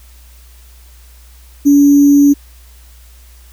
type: tone with sample-and-hold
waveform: sine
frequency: 285.5 Hz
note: D4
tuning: 49 cents flat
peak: -4 dBFS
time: 1.65-2.34 s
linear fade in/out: 20 ms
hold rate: 6300 Hz
effects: added 60 Hz sine -38 dBFS peak until 3.52 s + white hiss -47 dBFS RMS until 3.52 s